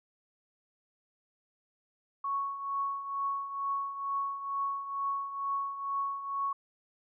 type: tone with tremolo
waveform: sine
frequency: 1108.7 Hz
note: C#6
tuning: in tune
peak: -28 dBFS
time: 2.24-6.53 s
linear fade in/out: 5 ms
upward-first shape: triangle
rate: 2.2 Hz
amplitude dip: 70%
effects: none